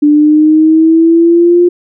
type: exponential sweep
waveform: sine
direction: up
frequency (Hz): 293.7 to 353.7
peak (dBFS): -3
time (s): 0.02-1.69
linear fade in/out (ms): 10
effects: none